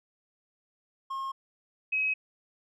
triangle / sine tone pair in turn, 1075 / 2548 Hz, C6 / D#7, +47 / +41 cents, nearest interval octave + minor third, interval 1494 cents, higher second, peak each -30 / -25 dBFS, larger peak second, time 1.1-1.32 / 1.92-2.14 s, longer neither, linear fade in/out 10 ms, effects none

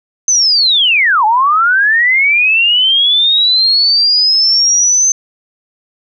sine linear two-way sweep, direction down then up, 6250 to 832 to 6250 Hz, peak -7 dBFS, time 0.28-5.12 s, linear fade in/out 2 ms, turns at 1.25 s, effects none

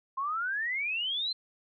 sine exponential sweep, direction up, 1046.5 to 4186 Hz, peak -29 dBFS, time 0.17-1.33 s, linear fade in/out 10 ms, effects none

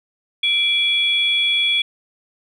sine tone pair together, 2349 / 3367 Hz, D7 / G#7, 0 / +23 cents, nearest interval tritone, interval 623 cents, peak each -19 / -16 dBFS, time 0.43-1.82 s, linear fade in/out 5 ms, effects tanh soft clip ceiling -7 dBFS

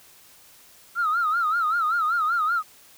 sine tone with vibrato, 1318.5 Hz, E6, in tune, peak -19 dBFS, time 0.95-2.63 s, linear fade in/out 50 ms, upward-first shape sine, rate 5.2 Hz, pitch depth 130 cents each way, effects tanh soft clip ceiling -16 dBFS + white hiss -52 dBFS RMS until 2.97 s

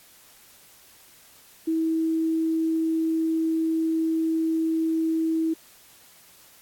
sine tone, 323.1 Hz, E4, 35 cents flat, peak -21 dBFS, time 1.67-5.54 s, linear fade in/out 10 ms, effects white hiss -53 dBFS RMS until 6.61 s + AAC 64 kbps

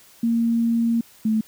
sine tone pair in turn, 231.5 / 218.8 Hz, A#3 / A3, -12 / -9 cents, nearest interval minor second, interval 97 cents, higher first, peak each -17 dBFS, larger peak neither, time 0.23-1.01 / 1.25-1.41 s, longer first, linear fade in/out 5 ms, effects white hiss -51 dBFS RMS until 1.47 s

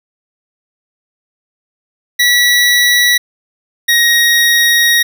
25% pulse tone pair in turn, 1943 / 1882.2 Hz, B6 / A#6, -29 / +16 cents, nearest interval minor second, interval 55 cents, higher first, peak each -4 dBFS, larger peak neither, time 2.19-3.18 / 3.88-5.03 s, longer second, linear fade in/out 10 ms, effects none

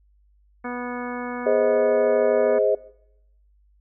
harmonic tone, 245.2 Hz, B3, 12 cents flat, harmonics 1 / 2 / 3 / 4 / 5 / 6 / 7 / 9, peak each -31 / -34 / -36 / -37 / -38 / -39 / -39 / -41 dBFS, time 0.64-2.59 s, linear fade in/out 10 ms
sine chord, Ab major, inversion none, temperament equal with one note detuned, 415.3 / 523.3 / 630.2 Hz, Ab4 / C5 / Eb5, 0 / 0 / +22 cents, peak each -21 dBFS, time 1.46-2.75 s, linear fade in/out 5 ms
effects noise-tail reverb RT60 0.8 s tail -21 dB re dry + added 50 Hz sine -56 dBFS peak until 3.8 s

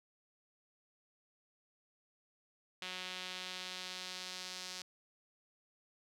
sawtooth tone with band-pass filter sweep, 183.6 Hz, F#3, 13 cents flat, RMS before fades -45 dBFS, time 2.82-4.82 s, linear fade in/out 2 ms, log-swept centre 3200 to 5000 Hz, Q 1.7, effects none

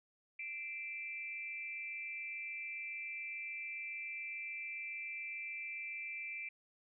sine tone with amplitude modulation, 2349 Hz, D7, in tune, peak -37 dBFS, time 0.39-6.49 s, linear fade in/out 5 ms, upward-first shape sine, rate 273 Hz, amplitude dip 85%, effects none

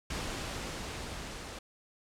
pink noise with level ramp, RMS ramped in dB -36 to -43 dBFS, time 0.1-1.59 s, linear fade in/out 5 ms, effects low-pass 8000 Hz 12 dB/octave

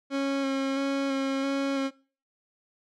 30% pulse tone with vibrato, 272.9 Hz, C#4, 27 cents flat, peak -23 dBFS, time 0.1-1.91 s, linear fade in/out 50 ms, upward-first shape square, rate 1.5 Hz, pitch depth 14 cents each way, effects noise-tail reverb RT60 0.4 s tail -22 dB re dry + low-pass 5000 Hz 12 dB/octave

